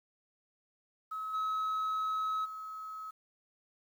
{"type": "tone with level steps", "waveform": "sine", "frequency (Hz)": 1284, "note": "E6", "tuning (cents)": -46, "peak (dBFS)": [-35, -28, -40], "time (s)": [1.11, 3.11], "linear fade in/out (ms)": 10, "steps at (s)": [1.33, 2.44], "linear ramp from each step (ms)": 20, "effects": ["tanh soft clip ceiling -30 dBFS", "10-bit"]}